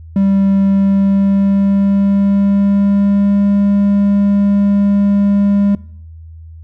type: tone with pitch glide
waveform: triangle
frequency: 195.9 to 201.2 Hz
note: G3 to G3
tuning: -1 to +45 cents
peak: -7 dBFS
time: 0.16-5.75 s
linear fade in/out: 2 ms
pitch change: +46 cents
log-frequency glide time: 0.66-3.47 s
effects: noise-tail reverb RT60 0.6 s tail -21 dB re dry + added 81 Hz sine -31 dBFS peak until 6.63 s